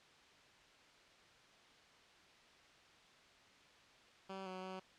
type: tone with pitch steps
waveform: 10% pulse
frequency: 192 / 186 / 187.7 Hz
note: G3 / F#3 / F#3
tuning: -36 / +9 / +25 cents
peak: -37 dBFS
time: 4.29-4.8 s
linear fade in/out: 10 ms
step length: 170 ms
effects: white hiss -64 dBFS RMS until 4.98 s + low-pass 4000 Hz 12 dB/octave